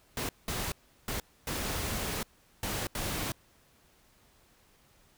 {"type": "noise bursts at uneven times", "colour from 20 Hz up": "pink", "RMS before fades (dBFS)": -34, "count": 6, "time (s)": [[0.17, 0.29], [0.48, 0.72], [1.08, 1.2], [1.47, 2.23], [2.63, 2.87], [2.95, 3.32]], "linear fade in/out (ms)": 2, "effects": ["pink hiss -64 dBFS RMS until 5.17 s"]}